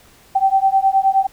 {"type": "beating tone pair", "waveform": "sine", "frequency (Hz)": [770, 779.6], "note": ["G5", "G5"], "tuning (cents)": [-31, -10], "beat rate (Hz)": 9.6, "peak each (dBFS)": -15, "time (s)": [0.35, 1.27], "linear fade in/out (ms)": 10, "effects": ["pink hiss -49 dBFS RMS until 1.32 s"]}